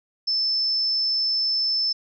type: tone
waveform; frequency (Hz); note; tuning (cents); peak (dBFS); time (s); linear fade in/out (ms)
sine; 5274; E8; 0; -20; 0.27-1.93; 10
effects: none